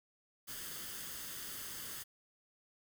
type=noise with comb filter; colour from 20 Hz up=white; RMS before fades=-45 dBFS; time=0.47-2.04 s; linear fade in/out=20 ms; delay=0.62 ms; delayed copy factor=+0.55; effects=none